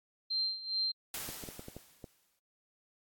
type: tone with tremolo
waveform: sine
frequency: 4152 Hz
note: C8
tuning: 14 cents flat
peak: -29 dBFS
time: 0.3-0.92 s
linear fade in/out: 10 ms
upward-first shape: sine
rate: 2.4 Hz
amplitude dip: 80%
type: noise with exponential decay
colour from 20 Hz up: white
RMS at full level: -38 dBFS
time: 1.14-2.39 s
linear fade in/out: 1 ms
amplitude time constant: 270 ms
type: clicks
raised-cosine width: 2 ms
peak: -31 dBFS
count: 7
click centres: 1.29 / 1.438 / 1.488 / 1.594 / 1.684 / 1.766 / 2.042 s
effects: AAC 64 kbps